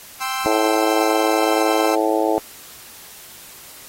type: chord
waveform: sawtooth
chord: C major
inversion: second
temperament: equal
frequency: 784 / 1046.5 / 1318.5 Hz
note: G5 / C6 / E6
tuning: 0 / 0 / 0 cents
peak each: -23 dBFS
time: 0.2-1.96 s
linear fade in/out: 20 ms
type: harmonic tone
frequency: 108.9 Hz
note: A2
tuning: 17 cents flat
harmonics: 3 / 4 / 5 / 6 / 7 / 8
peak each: -21 / -22 / -23 / -24 / -24 / -25 dBFS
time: 0.46-2.38 s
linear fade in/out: 0 ms
effects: white hiss -41 dBFS RMS until 3.88 s + AAC 48 kbps